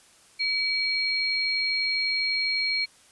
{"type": "tone pair together", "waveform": "sine", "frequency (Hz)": [2284, 4252], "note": ["D7", "C8"], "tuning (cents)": [-49, 27], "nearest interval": "major seventh", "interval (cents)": 1076, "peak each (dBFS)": -26, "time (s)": [0.39, 2.86], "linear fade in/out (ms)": 20, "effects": ["white hiss -56 dBFS RMS until 3.11 s", "resampled to 24000 Hz"]}